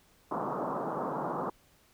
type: band-pass noise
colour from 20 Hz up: white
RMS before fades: -34 dBFS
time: 0.31-1.5 s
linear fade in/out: 5 ms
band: 140 to 1200 Hz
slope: 48 dB/octave
effects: pink hiss -64 dBFS RMS until 1.93 s